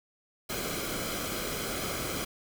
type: noise with comb filter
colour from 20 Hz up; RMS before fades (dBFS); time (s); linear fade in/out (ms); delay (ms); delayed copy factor
pink; -34; 0.49-2.25; 10; 1.1; -0.6
effects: none